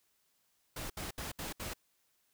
pink noise bursts, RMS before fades -41 dBFS, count 5, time 0.76-1.736 s, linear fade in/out 5 ms, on 140 ms, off 69 ms, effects white hiss -75 dBFS RMS until 2.33 s

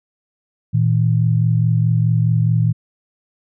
sine tone pair together, 115.24 / 160 Hz, A#2 / D#3, -19 / +49 cents, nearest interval tritone, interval 568 cents, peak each -14 / -17 dBFS, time 0.73-2.73 s, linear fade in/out 20 ms, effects none

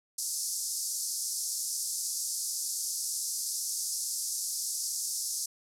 pink band-pass noise, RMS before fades -34 dBFS, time 0.18-5.46 s, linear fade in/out 5 ms, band 5000 to 12000 Hz, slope 48 dB/octave, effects none

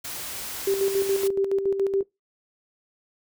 white noise, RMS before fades -34 dBFS, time 0.04-1.28 s, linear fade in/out 10 ms
sine tone with tremolo, 392 Hz, G4, in tune, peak -19 dBFS, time 0.67-2.03 s, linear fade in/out 5 ms, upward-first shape square, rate 7.1 Hz, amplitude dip 55%
effects noise-tail reverb RT60 0.2 s tail -23 dB re dry

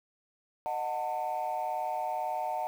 sine tone cluster, 617 / 735 / 895 Hz, D#5 / F#5 / A5, -15 / -12 / +29 cents, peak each -36 / -32 / -33 dBFS, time 0.66-2.67 s, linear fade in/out 0 ms, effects tanh soft clip ceiling -25 dBFS + 9-bit

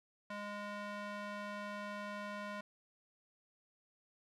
square tone with band-pass filter, 205.9 Hz, G#3, 15 cents flat, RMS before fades -44 dBFS, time 0.3-2.61 s, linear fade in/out 5 ms, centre 1300 Hz, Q 0.86, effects none

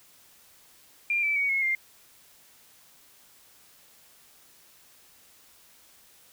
sine tone with pitch steps, 2393 / 2318 / 2246 / 2175 / 2107 Hz, D7 / D7 / C#7 / C#7 / C7, +32 / -23 / +22 / -33 / +12 cents, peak -23 dBFS, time 1.1-1.75 s, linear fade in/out 2 ms, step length 130 ms, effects white hiss -57 dBFS RMS until 6.32 s

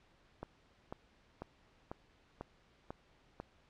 click train, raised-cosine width 1 ms, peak -28 dBFS, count 7, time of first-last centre 0.43-3.4 s, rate 2.02 Hz, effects pink hiss -68 dBFS RMS until 3.69 s + low-pass 4000 Hz 12 dB/octave

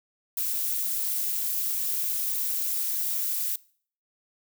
violet noise with amplitude modulation, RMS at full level -25 dBFS, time 0.37-3.56 s, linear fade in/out 5 ms, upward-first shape sine, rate 290 Hz, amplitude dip 70%, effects noise-tail reverb RT60 0.5 s tail -22 dB re dry

